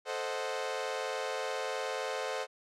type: chord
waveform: sawtooth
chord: A diminished seventh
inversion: none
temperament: equal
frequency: 440 / 523.3 / 622.3 / 740 Hz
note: A4 / C5 / Eb5 / Gb5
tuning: 0 / 0 / 0 / 0 cents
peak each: -35 / -33 / -37 / -37 dBFS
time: 0.05-2.47 s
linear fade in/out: 50 ms
effects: low-pass 7000 Hz 12 dB/octave